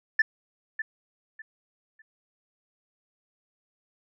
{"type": "tone with echo", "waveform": "sine", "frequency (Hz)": 1760, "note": "A6", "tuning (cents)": 0, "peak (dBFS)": -15, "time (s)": [0.19, 0.22], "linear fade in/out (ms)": 5, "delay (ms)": 600, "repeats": 3, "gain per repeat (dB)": -12, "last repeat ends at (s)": 2.02, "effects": ["tanh soft clip ceiling -14 dBFS"]}